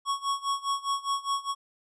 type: tone with tremolo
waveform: square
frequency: 1108.7 Hz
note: C#6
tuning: in tune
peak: -25 dBFS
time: 0.05-1.55 s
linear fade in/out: 50 ms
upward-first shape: sine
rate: 4.9 Hz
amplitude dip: 90%
effects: resampled to 22050 Hz